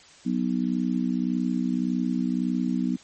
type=harmonic tone; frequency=61.74 Hz; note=B1; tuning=in tune; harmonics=3 / 4 / 5; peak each=-27 / -25 / -31 dBFS; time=0.25-2.97 s; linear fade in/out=20 ms; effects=white hiss -51 dBFS RMS until 3.03 s + MP3 32 kbps